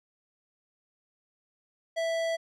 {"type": "tone with tanh clipping", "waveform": "sine", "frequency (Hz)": 659.3, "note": "E5", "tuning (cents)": 0, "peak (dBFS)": -29, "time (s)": [1.96, 2.37], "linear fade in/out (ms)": 20, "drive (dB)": 18, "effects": []}